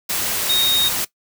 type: tone in noise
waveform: sine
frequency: 3729 Hz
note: A#7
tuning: in tune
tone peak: -14 dBFS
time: 0.49-0.89 s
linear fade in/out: 10 ms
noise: white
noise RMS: -22 dBFS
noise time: 0.09-1.05 s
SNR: +5 dB
effects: noise-tail reverb RT60 0.1 s tail -18 dB re dry